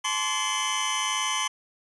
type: tone cluster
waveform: 25% pulse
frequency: 861 / 1042 / 1144 / 3024 / 3225 Hz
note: A5 / C6 / D6 / F#7 / G7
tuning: -38 / -7 / -46 / +37 / +48 cents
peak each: -31 / -25 / -30 / -26 / -34 dBFS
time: 0.04-1.48 s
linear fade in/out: 10 ms
effects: resampled to 24000 Hz